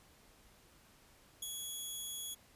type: tone with ADSR envelope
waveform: 10% pulse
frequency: 3354 Hz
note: G#7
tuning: 16 cents sharp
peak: -30 dBFS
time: 1.42-2.35 s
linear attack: 6 ms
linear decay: 21 ms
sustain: -3 dB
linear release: 17 ms
effects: pink hiss -64 dBFS RMS until 2.55 s + resampled to 32000 Hz